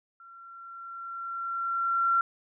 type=tone with level ramp; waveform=sine; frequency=1365 Hz; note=F6; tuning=40 cents flat; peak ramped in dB=-48 to -20 dBFS; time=0.2-2.21 s; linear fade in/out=2 ms; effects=none